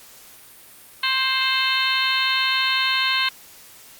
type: harmonic tone with a mistuned harmonic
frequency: 526 Hz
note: C5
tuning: 9 cents sharp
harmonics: 2 / 3 / 4 / 5 / 6 / 7 / 8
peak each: -26 / -26 / -26 / -26 / -26 / -26 / -26 dBFS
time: 1.03-3.29 s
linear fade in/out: 5 ms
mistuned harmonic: 6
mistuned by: -50 cents
effects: white hiss -46 dBFS RMS until 3.99 s + Opus 48 kbps